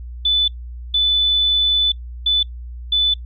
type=tone bursts at uneven times; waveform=sine; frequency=3495 Hz; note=A7; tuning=12 cents flat; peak=-13 dBFS; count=4; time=0.25-0.48 / 0.94-1.92 / 2.26-2.43 / 2.92-3.14 s; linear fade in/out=5 ms; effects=noise-tail reverb RT60 0.1 s tail -22 dB re dry + added 60 Hz sine -29 dBFS peak until 3.25 s